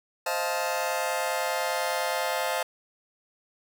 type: chord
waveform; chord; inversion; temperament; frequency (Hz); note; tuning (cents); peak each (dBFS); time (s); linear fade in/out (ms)
sawtooth; F dominant seventh; second; just; 523.8 / 628.6 / 698.5 / 873.1; C5 / Eb5 / F5 / A5; +2 / +18 / 0 / -14; -28; 0.26-2.63; 5
effects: none